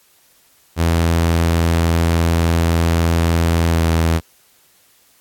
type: tone with pitch glide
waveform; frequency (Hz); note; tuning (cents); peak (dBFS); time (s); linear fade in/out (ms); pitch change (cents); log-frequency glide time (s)
sawtooth; 83.5 to 82.21; E2 to E2; +23 to -4; -9; 0.76-4.21; 50; -27; 3.7-3.8
effects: white hiss -54 dBFS RMS until 5.2 s + AAC 64 kbps